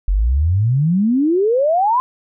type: exponential sweep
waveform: sine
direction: up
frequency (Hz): 43.65 to 1039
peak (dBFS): -12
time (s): 0.08-2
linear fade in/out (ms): 0
effects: none